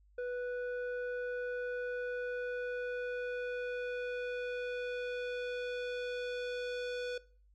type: tone with low-pass filter sweep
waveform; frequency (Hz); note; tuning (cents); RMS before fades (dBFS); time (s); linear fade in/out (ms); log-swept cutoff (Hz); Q
square; 492.8; B4; -4; -38; 0.18-7.18; 5; 1200 to 4300; 1.4
effects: noise-tail reverb RT60 0.4 s tail -20 dB re dry + added 50 Hz sine -62 dBFS peak until 7.54 s